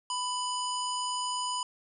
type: harmonic tone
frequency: 994 Hz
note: B5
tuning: 11 cents sharp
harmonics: 1 / 3 / 5 / 7 / 9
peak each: -32 / -37 / -39 / -40 / -42 dBFS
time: 0.1-1.63 s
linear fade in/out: 2 ms
effects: none